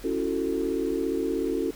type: chord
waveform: sine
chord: F# minor seventh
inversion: second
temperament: just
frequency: 277.5 / 333 / 370 / 444 Hz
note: C#4 / E4 / F#4 / A4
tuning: +2 / +18 / 0 / +16 cents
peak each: -30 dBFS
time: 0.04-1.71 s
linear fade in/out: 5 ms
effects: added 44 Hz sine -45 dBFS peak until 1.75 s + pink hiss -47 dBFS RMS until 1.75 s